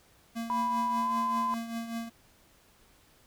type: tone with tremolo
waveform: square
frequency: 230 Hz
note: A#3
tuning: 23 cents flat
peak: -32 dBFS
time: 0.35-2.1 s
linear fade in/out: 20 ms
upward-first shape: triangle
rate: 5.1 Hz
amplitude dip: 65%
type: tone with pitch glide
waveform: sine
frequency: 987.8 to 1019.7 Hz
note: B5 to C6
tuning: 0 to -45 cents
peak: -27 dBFS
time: 0.5-1.54 s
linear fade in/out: 0 ms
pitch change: +55 cents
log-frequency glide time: 0.94-1.12 s
effects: pink hiss -62 dBFS RMS until 3.26 s